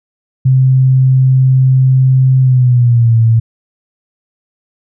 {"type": "tone with pitch glide", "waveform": "sine", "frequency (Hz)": [130.81, 113.88], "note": ["C3", "A#2"], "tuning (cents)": [0, -40], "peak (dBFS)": -5, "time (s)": [0.45, 3.4], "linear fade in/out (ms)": 10, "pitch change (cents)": -240, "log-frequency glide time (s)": [2.41, 3.18], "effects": []}